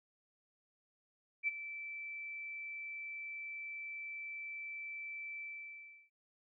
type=tone with ADSR envelope; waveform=sine; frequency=2325 Hz; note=D7; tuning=18 cents flat; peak=-29 dBFS; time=1.43-6.1 s; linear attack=47 ms; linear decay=22 ms; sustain=-13 dB; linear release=690 ms; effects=none